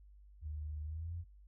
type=tone with pitch glide; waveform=sine; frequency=75.8 to 85.58 Hz; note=D#2 to F2; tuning=-45 to -35 cents; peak=-39 dBFS; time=0.41-1.25 s; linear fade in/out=50 ms; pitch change=+210 cents; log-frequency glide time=0.84-1.14 s; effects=added 50 Hz sine -56 dBFS peak until 1.47 s